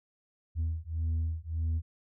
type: beating tone pair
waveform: sine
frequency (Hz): 80.2 / 81.9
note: E2 / E2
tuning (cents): -47 / -11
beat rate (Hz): 1.7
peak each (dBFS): -30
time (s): 0.55-1.82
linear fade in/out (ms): 50
effects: tanh soft clip ceiling -26 dBFS